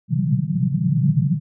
white band-pass noise, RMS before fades -19 dBFS, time 0.08-1.4 s, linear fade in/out 50 ms, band 120 to 190 Hz, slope 96 dB/octave, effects none

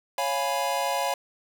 square chord, C# dominant seventh, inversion none, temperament equal, 554.4 / 698.5 / 830.6 / 987.8 Hz, C#5 / E#5 / G#5 / B5, 0 / 0 / 0 / 0 cents, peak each -31 dBFS, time 0.18-1.14 s, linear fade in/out 2 ms, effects none

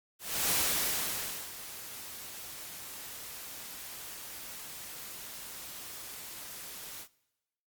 white noise with ADSR envelope, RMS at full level -28 dBFS, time 0.19-7.08 s, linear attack 310 ms, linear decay 990 ms, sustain -16 dB, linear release 74 ms, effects noise-tail reverb RT60 1.0 s tail -22 dB re dry + Opus 48 kbps

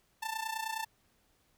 sawtooth tone with amplitude modulation, 887 Hz, A5, 14 cents sharp, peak -28 dBFS, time 0.22-0.85 s, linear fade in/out 10 ms, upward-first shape sine, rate 29.6 Hz, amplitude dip 75%, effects pink hiss -71 dBFS RMS until 1.57 s

